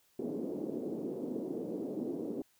pink band-pass noise, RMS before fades -38 dBFS, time 0.19-2.42 s, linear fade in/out 2 ms, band 240 to 430 Hz, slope 24 dB/octave, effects white hiss -70 dBFS RMS until 2.59 s

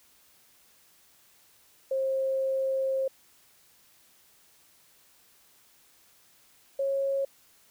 sine tone pair in turn, 533 / 547.7 Hz, C5 / C#5, +32 / -21 cents, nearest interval unison, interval 47 cents, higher second, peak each -25 dBFS, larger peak neither, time 1.91-3.08 / 6.79-7.25 s, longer first, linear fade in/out 5 ms, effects white hiss -61 dBFS RMS until 7.7 s

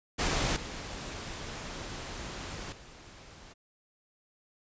pink noise with level steps, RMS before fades -29 / -40 / -51 dBFS, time 0.18-3.54 s, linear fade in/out 20 ms, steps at 0.56 / 2.72 s, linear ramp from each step 5 ms, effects resampled to 16000 Hz

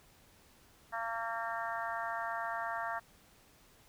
harmonic tone, 228.7 Hz, A#3, 33 cents flat, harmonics 3 / 4 / 5 / 6 / 7 / 8, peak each -40 / -41 / -42 / -43 / -43 / -44 dBFS, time 0.92-3 s, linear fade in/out 20 ms, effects pink hiss -63 dBFS RMS until 3.88 s

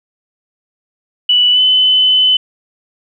sine tone with pitch glide, 2960 to 3024 Hz, F#7 to F#7, 0 to +37 cents, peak -7 dBFS, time 1.29-2.37 s, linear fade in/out 5 ms, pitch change +37 cents, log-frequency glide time 1.52-1.6 s, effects none

